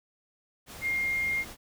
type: tone in noise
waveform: sine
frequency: 2123 Hz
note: C7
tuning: 25 cents sharp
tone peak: -26 dBFS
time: 0.81-1.45 s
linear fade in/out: 50 ms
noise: pink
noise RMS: -44 dBFS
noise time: 0.66-1.57 s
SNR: +15 dB
effects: none